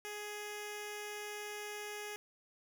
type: tone with notch filter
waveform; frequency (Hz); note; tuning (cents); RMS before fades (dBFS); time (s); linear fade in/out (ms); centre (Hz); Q
10% pulse; 417; G#4; +7; -44; 0.05-2.16; 0; 1100; 1.4
effects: none